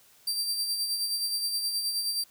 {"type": "tone with tremolo", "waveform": "sawtooth", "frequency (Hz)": 4699, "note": "D8", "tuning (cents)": 0, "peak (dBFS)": -23, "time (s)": [0.27, 2.24], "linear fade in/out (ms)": 5, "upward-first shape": "sine", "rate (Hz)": 9.5, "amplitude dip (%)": 45, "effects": ["white hiss -59 dBFS RMS until 2.3 s"]}